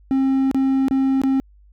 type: tone with dropouts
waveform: triangle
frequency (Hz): 267.5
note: C4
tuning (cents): +38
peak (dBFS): -13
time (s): 0.11-1.4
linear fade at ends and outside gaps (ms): 0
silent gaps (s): 0.513-0.546 / 0.883-0.91 / 1.216-1.236
effects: added 50 Hz sine -47 dBFS peak until 1.72 s